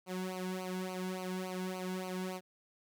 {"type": "tone with flanger", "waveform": "sawtooth", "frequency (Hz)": 184.9, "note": "F#3", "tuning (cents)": -1, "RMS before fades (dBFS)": -39, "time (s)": [0.06, 2.41], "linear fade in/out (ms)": 50, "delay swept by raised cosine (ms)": [0.56, 1.66], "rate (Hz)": 3.5, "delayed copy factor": -0.95, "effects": []}